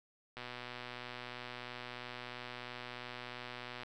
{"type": "click train", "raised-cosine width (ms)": 0.3, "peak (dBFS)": -28, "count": 427, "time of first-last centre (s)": [0.37, 3.833], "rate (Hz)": 123, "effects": []}